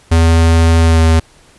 square tone with pitch glide, 82.41 to 81.09 Hz, E2 to E2, 0 to -28 cents, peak -7 dBFS, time 0.11-1.2 s, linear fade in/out 10 ms, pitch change -28 cents, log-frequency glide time 0.8-1.03 s, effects pink hiss -46 dBFS RMS until 1.58 s + resampled to 24000 Hz

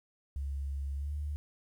sine tone with pitch glide, 69.5 to 73.63 Hz, C#2 to D2, +5 to +5 cents, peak -33 dBFS, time 0.36-1.36 s, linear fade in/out 0 ms, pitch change +100 cents, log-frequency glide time 0.96-1.13 s, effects 11-bit

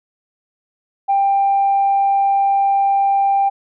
sine tone, 791 Hz, G5, 15 cents sharp, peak -11 dBFS, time 1.08-3.5 s, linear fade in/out 20 ms, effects tanh soft clip ceiling -8 dBFS

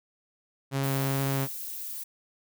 sawtooth tone with vibrato, 136.4 Hz, C#3, 28 cents flat, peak -22 dBFS, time 0.71-1.48 s, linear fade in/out 50 ms, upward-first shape triangle, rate 2.5 Hz, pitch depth 8 cents each way
violet noise, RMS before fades -37 dBFS, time 0.83-2.04 s, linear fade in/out 10 ms
effects none

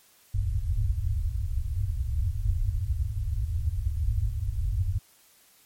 white low-pass noise, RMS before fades -27 dBFS, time 0.34-4.99 s, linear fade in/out 10 ms, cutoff 110 Hz, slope 96 dB/octave, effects white hiss -59 dBFS RMS until 5.65 s + MP3 64 kbps

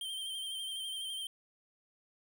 square tone with vibrato, 3147 Hz, G7, 6 cents sharp, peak -38 dBFS, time 0.01-1.27 s, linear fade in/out 2 ms, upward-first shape sine, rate 12 Hz, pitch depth 35 cents each way, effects 13-bit

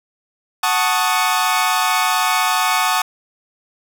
sawtooth chord, D# half-diminished seventh, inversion first, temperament equal, 740 / 880 / 1108.7 / 1244.5 Hz, F#5 / A5 / C#6 / D#6, 0 / 0 / 0 / 0 cents, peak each -17 dBFS, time 0.63-3.02 s, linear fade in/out 5 ms, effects none

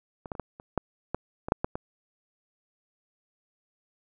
clicks, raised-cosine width 1 ms, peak -25 / -19 / -28 / -17 / -29 / -11 / -14 / -19 / -6 / -12 / -18 dBFS, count 11, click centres 0.258 / 0.318 / 0.352 / 0.397 / 0.599 / 0.777 / 1.146 / 1.485 / 1.521 / 1.645 / 1.755 s, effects none

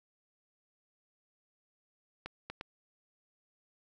clicks, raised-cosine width 0.3 ms, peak -24 dBFS, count 3, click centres 2.26 / 2.5 / 2.611 s, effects none

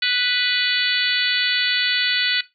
harmonic tone, 493.9 Hz, B4, in tune, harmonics 3 / 4 / 5 / 6 / 7 / 8 / 9, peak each -25 / -25 / -25 / -25 / -25 / -25 / -25 dBFS, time 0.02-2.41 s, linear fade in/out 5 ms, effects noise-tail reverb RT60 0.2 s tail -17 dB re dry

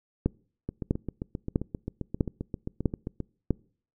two click trains, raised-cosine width 3 ms, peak -19 / -10 dBFS, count 20 / 6, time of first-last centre 0.69-3.203 / 0.26-3.507 s, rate 7.56 / 1.54 Hz, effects noise-tail reverb RT60 0.5 s tail -26 dB re dry

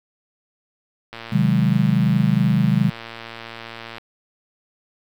click train, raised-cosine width 0.3 ms, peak -18 dBFS, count 329, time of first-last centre 1.13-3.982 s, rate 115 Hz
sine chord, Ab dominant seventh, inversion first, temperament equal, 130.81 / 155.56 / 185 / 207.7 Hz, C3 / Eb3 / Gb3 / Ab3, 0 / 0 / 0 / 0 cents, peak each -20 dBFS, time 1.32-2.9 s, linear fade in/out 10 ms
effects 8-bit

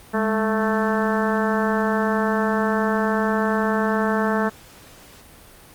harmonic tone with a mistuned harmonic, 220.1 Hz, A3, 1 cent sharp, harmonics 1 / 2 / 3 / 4 / 5 / 6 / 7 / 8, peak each -22 / -25 / -27 / -28 / -29 / -30 / -30 / -31 dBFS, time 0.13-4.5 s, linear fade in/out 20 ms, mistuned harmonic 1, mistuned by -88 cents, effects pink hiss -46 dBFS RMS until 5.74 s + Opus 32 kbps

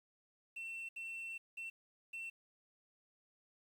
sine tone bursts at uneven times, 2696 Hz, E7, 38 cents sharp, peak -40 dBFS, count 4, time 0.56-0.89 / 0.96-1.38 / 1.57-1.7 / 2.13-2.3 s, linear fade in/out 10 ms, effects tanh soft clip ceiling -41 dBFS + 11-bit

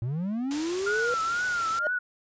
triangle linear sweep, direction up, 110 to 496.9 Hz, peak -25 dBFS, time 0.02-1.14 s, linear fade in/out 0 ms
white noise, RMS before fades -36 dBFS, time 0.51-1.79 s, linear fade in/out 0 ms
sine tone with vibrato, 1396.9 Hz, F6, in tune, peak -25 dBFS, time 0.86-1.99 s, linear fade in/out 10 ms, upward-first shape triangle, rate 2.1 Hz, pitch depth 120 cents each way
triangle tone with exponential growth, 610 Hz, D#5, 34 cents flat, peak -21 dBFS, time 1.77-1.87 s, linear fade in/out 1 ms, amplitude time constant 21 ms
effects resampled to 16000 Hz

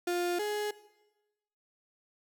35% pulse tone pair in turn, 351.7 / 418.2 Hz, F4 / G#4, +12 / +12 cents, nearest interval minor third, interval 300 cents, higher second, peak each -27 / -29 dBFS, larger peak first, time 0.07-0.39 / 0.39-0.71 s, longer neither, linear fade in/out 5 ms, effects noise-tail reverb RT60 1.0 s tail -18 dB re dry

